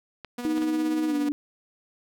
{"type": "clicks", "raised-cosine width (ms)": 0.3, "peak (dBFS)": -22, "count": 3, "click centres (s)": [0.247, 0.579, 0.621]}
{"type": "tone with tremolo", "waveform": "sawtooth", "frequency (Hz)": 243.3, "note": "B3", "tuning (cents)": -26, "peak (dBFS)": -26, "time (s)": [0.38, 1.29], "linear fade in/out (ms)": 5, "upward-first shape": "sine", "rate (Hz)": 17, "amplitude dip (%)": 45}
{"type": "tone with pitch glide", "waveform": "sine", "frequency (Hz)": [311.1, 291.9], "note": ["D#4", "D4"], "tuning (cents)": [0, -10], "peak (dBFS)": -23, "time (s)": [0.45, 1.32], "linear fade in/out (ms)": 0, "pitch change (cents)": -110, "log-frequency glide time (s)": [1.08, 1.14]}
{"effects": []}